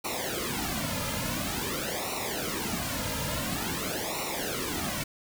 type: noise with flanger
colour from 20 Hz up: pink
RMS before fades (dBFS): -32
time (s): 0.04-5.04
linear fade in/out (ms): 10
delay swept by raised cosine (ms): 0.61 to 2.71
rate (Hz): 0.48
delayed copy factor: -0.9
effects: none